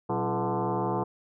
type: tone with frequency modulation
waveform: sine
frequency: 271.8 Hz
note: C#4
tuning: 34 cents flat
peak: -25 dBFS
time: 0.09-1.04 s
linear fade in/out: 10 ms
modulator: 153 Hz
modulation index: 5.1
effects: none